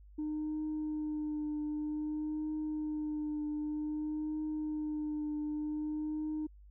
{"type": "tone with vibrato", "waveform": "sine", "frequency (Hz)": 303.9, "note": "D#4", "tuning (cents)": -41, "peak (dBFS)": -32, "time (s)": [0.18, 6.47], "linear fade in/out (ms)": 10, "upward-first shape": "triangle", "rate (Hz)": 0.53, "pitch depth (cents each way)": 25, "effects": ["tanh soft clip ceiling -31 dBFS", "added 50 Hz sine -53 dBFS peak until 6.7 s"]}